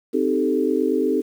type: chord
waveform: sine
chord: A half-diminished seventh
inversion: first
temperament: equal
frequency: 261.6 / 311.1 / 392 / 440 Hz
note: C4 / Eb4 / G4 / A4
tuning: 0 / 0 / 0 / 0 cents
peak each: -23 dBFS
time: 0.13-1.22 s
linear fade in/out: 20 ms
effects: 8-bit